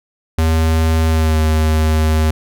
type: tone with pitch glide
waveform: square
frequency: 80.4 to 78.38 Hz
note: E2 to D#2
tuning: -43 to +13 cents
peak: -12 dBFS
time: 0.38-2.31 s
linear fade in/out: 5 ms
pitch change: -44 cents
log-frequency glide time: 1.08-1.39 s
effects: none